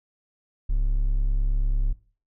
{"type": "tone", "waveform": "triangle", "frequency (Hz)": 34.65, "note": "C#1", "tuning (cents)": 0, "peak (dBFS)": -18, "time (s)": [0.69, 1.93], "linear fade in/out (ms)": 10, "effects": ["noise-tail reverb RT60 0.4 s tail -18 dB re dry"]}